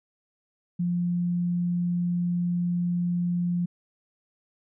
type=tone; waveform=sine; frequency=175.2 Hz; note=F3; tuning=6 cents sharp; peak=-23 dBFS; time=0.79-3.66 s; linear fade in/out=10 ms; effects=none